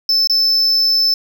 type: tone with dropouts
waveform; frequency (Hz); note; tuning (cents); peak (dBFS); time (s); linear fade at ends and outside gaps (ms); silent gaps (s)
triangle; 5270; E8; -1; -10; 0.09-1.14; 2; 0.273-0.297
effects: none